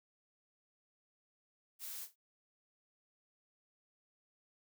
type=noise with echo; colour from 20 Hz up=blue; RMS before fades=-45 dBFS; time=1.79-2.08 s; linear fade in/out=50 ms; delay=40 ms; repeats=2; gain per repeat=-13 dB; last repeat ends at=2.16 s; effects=none